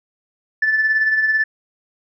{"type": "tone with tremolo", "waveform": "sine", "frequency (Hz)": 1752, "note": "A6", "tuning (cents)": -8, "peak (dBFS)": -11, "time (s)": [0.62, 1.44], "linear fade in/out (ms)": 5, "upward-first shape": "sine", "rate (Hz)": 18, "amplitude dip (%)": 50, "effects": ["tanh soft clip ceiling -9 dBFS"]}